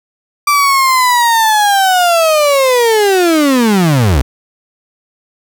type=linear sweep; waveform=35% pulse; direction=down; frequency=1174.7 to 58.3 Hz; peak=-6 dBFS; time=0.47-4.22 s; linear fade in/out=5 ms; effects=8-bit